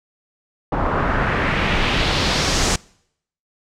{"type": "noise with low-pass filter sweep", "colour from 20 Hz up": "pink", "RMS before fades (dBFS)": -19, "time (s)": [0.72, 2.76], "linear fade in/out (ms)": 5, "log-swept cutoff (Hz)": [1000, 7300], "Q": 1.8, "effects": ["noise-tail reverb RT60 0.7 s tail -25 dB re dry"]}